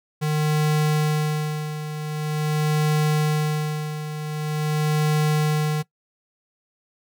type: tone with tremolo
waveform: square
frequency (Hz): 152.3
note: D#3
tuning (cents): -37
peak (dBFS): -18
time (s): 0.21-5.83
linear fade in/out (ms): 20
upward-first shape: sine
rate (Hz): 0.45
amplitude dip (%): 70
effects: noise-tail reverb RT60 0.1 s tail -20 dB re dry